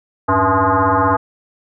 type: tone with frequency modulation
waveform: sine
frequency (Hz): 103.5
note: G#2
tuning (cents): -5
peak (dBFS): -11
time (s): 0.28-1.17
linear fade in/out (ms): 10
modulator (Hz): 191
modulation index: 6.5
effects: none